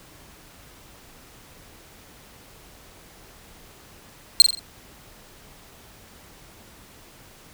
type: tone with echo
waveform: 35% pulse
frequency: 4186 Hz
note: C8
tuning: in tune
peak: -5 dBFS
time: 4.4-4.42 s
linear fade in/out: 0 ms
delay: 43 ms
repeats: 4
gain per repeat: -7 dB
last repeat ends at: 4.592 s
effects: pink hiss -49 dBFS RMS until 7.53 s